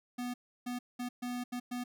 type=tone bursts at uneven times; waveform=square; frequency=245.8 Hz; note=B3; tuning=8 cents flat; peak=-36 dBFS; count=6; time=0.18-0.34 / 0.66-0.79 / 0.99-1.09 / 1.22-1.44 / 1.52-1.6 / 1.71-1.84 s; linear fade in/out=10 ms; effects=none